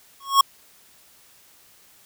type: tone with exponential growth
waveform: square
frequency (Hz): 1098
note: C#6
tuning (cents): -17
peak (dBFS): -9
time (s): 0.2-0.41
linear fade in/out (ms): 5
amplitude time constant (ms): 44
effects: white hiss -54 dBFS RMS until 2.05 s